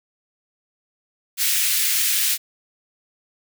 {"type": "high-pass noise", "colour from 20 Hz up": "white", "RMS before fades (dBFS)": -20, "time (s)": [1.37, 2.38], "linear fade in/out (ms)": 50, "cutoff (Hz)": 1800, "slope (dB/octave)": 24, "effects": []}